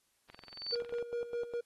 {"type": "click train", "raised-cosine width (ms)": 0.3, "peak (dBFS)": -35, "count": 16, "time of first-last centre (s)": [0.3, 0.985], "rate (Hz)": 21.9}
{"type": "tone with exponential growth", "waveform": "sine", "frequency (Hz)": 4540, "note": "C#8", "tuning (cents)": 41, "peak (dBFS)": -30, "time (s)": [0.31, 0.75], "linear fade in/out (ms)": 1, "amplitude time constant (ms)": 95}
{"type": "tone with tremolo", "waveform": "triangle", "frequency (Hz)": 475.2, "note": "A#4", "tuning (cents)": 33, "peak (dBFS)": -31, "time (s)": [0.72, 1.61], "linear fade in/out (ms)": 10, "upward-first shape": "square", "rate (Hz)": 4.9, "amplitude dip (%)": 70}
{"effects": ["white hiss -75 dBFS RMS until 1.65 s", "AAC 32 kbps"]}